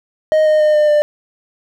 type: tone with pitch steps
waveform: triangle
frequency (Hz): 622.3 / 615.5 / 608.8 / 602.1 / 595.6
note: D#5 / D#5 / D#5 / D5 / D5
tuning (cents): 0 / -19 / -38 / +43 / +24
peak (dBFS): -7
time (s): 0.32-1.02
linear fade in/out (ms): 0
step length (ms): 140
effects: none